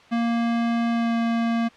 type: tone with pitch glide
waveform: square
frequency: 233.1 to 231.1 Hz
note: A#3 to A#3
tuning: 0 to -15 cents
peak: -21 dBFS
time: 0.11-1.69 s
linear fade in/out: 20 ms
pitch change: -15 cents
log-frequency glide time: 0.91-1.15 s
effects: white hiss -50 dBFS RMS until 1.76 s + low-pass 3000 Hz 12 dB/octave